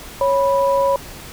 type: tone pair together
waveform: sine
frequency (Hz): 552.3 / 984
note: C#5 / B5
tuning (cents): -6 / -7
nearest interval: minor seventh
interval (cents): 999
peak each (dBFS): -15 / -18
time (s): 0.21-0.96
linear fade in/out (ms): 2
effects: pink hiss -36 dBFS RMS until 1.32 s